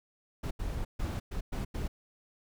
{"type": "noise bursts at uneven times", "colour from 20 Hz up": "brown", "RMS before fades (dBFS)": -34, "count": 6, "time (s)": [[0.43, 0.51], [0.59, 0.85], [0.99, 1.2], [1.31, 1.41], [1.52, 1.65], [1.74, 1.88]], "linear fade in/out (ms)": 10, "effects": []}